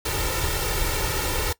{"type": "noise with comb filter", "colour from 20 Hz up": "pink", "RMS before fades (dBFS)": -25, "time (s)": [0.05, 1.53], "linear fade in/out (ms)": 5, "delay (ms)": 2.2, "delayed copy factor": 0.8, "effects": ["noise-tail reverb RT60 0.1 s tail -19 dB re dry"]}